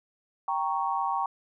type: chord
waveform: sine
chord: G diminished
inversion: none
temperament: equal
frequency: 784 / 932.3 / 1108.7 Hz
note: G5 / Bb5 / Db6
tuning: 0 / 0 / 0 cents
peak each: -30 dBFS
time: 0.48-1.26 s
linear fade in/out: 2 ms
effects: none